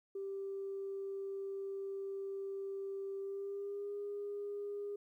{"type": "tone with pitch glide", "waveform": "sine", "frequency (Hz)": [392, 407.5], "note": ["G4", "G#4"], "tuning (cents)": [0, -33], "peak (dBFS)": -38, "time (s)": [0.15, 4.96], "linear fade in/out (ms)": 5, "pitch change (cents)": 67, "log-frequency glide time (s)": [3.2, 3.94], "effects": ["tanh soft clip ceiling -34 dBFS", "13-bit"]}